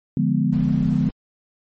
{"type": "chord", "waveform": "sine", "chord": "D diminished seventh", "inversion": "none", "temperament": "equal", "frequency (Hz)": [146.83, 174.61, 207.7, 246.9], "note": ["D3", "F3", "Ab3", "Cb4"], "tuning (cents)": [0, 0, 0, 0], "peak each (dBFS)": -22, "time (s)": [0.17, 1.09], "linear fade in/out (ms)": 2}
{"type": "noise", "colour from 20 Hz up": "brown", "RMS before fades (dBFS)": -34, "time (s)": [0.52, 1.11], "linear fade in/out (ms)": 10}
{"effects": ["MP3 32 kbps"]}